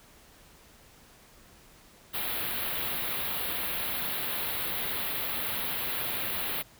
white band-stop noise, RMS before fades -32 dBFS, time 2.13-6.63 s, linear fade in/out 20 ms, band 4100 to 11000 Hz, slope 48 dB/octave, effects pink hiss -56 dBFS RMS until 6.79 s

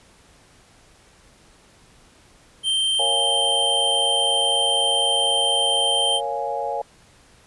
square tone, 3136 Hz, G7, in tune, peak -19 dBFS, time 2.63-6.21 s, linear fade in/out 50 ms
sine chord, Bb minor seventh, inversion none, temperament equal, 466.2 / 554.4 / 698.5 / 830.6 Hz, Bb4 / Db5 / F5 / Ab5, 0 / 0 / 0 / 0 cents, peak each -31 / -28 / -29 / -27 dBFS, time 2.99-6.82 s, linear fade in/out 5 ms
effects pink hiss -53 dBFS RMS until 7.46 s + resampled to 24000 Hz

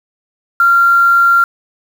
sine tone with quantisation, 1382 Hz, F6, 19 cents flat, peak -6 dBFS, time 0.6-1.44 s, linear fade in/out 2 ms, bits 5, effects none

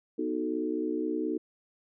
sine chord, B dominant seventh, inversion none, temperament equal, 246.9 / 311.1 / 370 / 440 Hz, B3 / D#4 / F#4 / A4, 0 / 0 / 0 / 0 cents, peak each -36 / -31 / -35 / -35 dBFS, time 0.18-1.38 s, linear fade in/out 10 ms, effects none

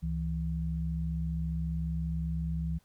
sine tone pair together, 68.66 / 163.3 Hz, C#2 / E3, -16 / -16 cents, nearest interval octave + minor third, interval 1500 cents, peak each -33 / -32 dBFS, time 0.02-2.79 s, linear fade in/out 20 ms, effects pink hiss -69 dBFS RMS until 2.84 s

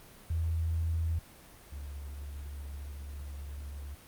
sine tone pair in turn, 81.8 / 70.91 Hz, E2 / C#2, -13 / +40 cents, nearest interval major second, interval 247 cents, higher first, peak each -28 / -38 dBFS, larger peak first, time 0.3-1.19 / 1.72-3.95 s, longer second, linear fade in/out 5 ms, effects pink hiss -54 dBFS RMS until 4.07 s + Opus 32 kbps

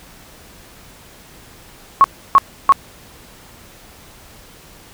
sine tone bursts, 1101 Hz, C#6, 12 cents flat, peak -4 dBFS, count 3, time 2.01-2.723 s, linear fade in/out 0 ms, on 31 ms, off 310 ms, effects pink hiss -43 dBFS RMS until 4.93 s

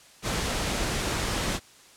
pink noise, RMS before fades -28 dBFS, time 0.22-1.6 s, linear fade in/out 50 ms, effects white hiss -53 dBFS RMS until 1.96 s + low-pass 9000 Hz 12 dB/octave

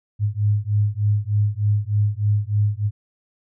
sine beating tone pair, 102.5 / 105.8 Hz, G#2 / G#2, -22 / +33 cents, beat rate 3.3 Hz, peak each -20 dBFS, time 0.19-2.91 s, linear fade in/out 50 ms, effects none

